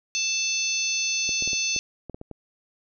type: harmonic tone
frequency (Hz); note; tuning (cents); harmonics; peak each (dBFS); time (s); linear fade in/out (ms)
880; A5; 0; 3 / 4 / 5 / 6 / 7; -28 / -34 / -30 / -34 / -27; 0.15-1.79; 0
type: clicks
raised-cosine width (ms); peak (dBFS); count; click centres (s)
2; -24; 9; 1.292 / 1.424 / 1.476 / 1.532 / 1.763 / 2.097 / 2.145 / 2.214 / 2.313
effects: none